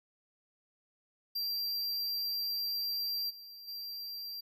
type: tone with level steps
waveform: square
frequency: 4727 Hz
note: D8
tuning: 10 cents sharp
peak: -33 / -48 / -40 dBFS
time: 1.35-4.41 s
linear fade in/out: 10 ms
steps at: 3.29 / 3.67 s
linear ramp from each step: 20 ms
effects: none